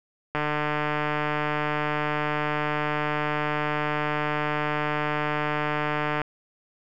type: click train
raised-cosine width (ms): 0.5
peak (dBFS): -11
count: 881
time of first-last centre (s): 0.35-6.217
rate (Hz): 150
effects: none